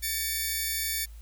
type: tone pair together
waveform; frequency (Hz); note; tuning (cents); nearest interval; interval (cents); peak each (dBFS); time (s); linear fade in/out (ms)
5% pulse; 1777 / 2263; A6 / C#7; +17 / +35; major third; 418; -21; 0.02-1.06; 20
effects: added 55 Hz sine -42 dBFS peak until 1.21 s + white hiss -60 dBFS RMS until 1.21 s